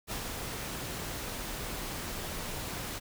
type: noise with ADSR envelope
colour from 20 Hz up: pink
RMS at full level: -35 dBFS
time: 0.07-3 s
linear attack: 48 ms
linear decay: 81 ms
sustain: -3 dB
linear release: 27 ms
effects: none